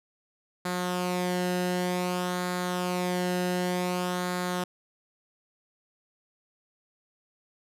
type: tone with flanger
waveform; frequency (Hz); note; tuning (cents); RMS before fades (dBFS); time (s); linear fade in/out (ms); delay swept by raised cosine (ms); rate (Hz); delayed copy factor
sawtooth; 180; F#3; -47; -29; 0.65-4.64; 5; 0.35 to 0.88; 0.54; -0.5
effects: resampled to 32000 Hz